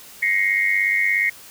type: tone cluster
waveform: sine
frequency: 1887 / 2101 / 2198 Hz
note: A#6 / C7 / C#7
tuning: +21 / +7 / -15 cents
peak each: -21 dBFS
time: 0.22-1.3 s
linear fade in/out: 10 ms
effects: white hiss -43 dBFS RMS until 1.5 s